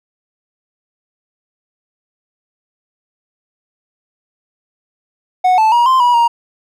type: tone with pitch steps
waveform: triangle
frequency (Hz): 736 / 876 / 953 / 1042 / 970 / 939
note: F#5 / A5 / A#5 / C6 / B5 / A#5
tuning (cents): -9 / -8 / +38 / -7 / -31 / +12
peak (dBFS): -6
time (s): 5.44-6.28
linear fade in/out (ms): 10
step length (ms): 140
effects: none